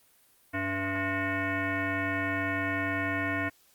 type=tone with frequency modulation; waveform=sine; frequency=1059 Hz; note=C6; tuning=21 cents sharp; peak=-27 dBFS; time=0.53-3.5 s; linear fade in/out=20 ms; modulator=386 Hz; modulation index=3; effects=white hiss -63 dBFS RMS until 3.74 s + Opus 32 kbps